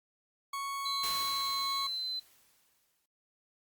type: tone with pitch glide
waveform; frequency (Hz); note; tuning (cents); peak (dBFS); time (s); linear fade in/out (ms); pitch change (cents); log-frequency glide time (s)
40% pulse; 1108.7 to 1099.1; C#6 to C#6; 0 to -15; -34; 0.53-1.87; 5; -15; 0.74-1.63
type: tone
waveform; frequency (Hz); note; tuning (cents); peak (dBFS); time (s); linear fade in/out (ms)
sine; 4051; B7; +43; -33; 0.85-2.2; 10
type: noise with exponential decay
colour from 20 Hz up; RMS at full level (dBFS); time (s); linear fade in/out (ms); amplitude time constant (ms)
white; -38; 1.03-3.06; 5; 440
effects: noise-tail reverb RT60 0.2 s tail -21 dB re dry + Opus 48 kbps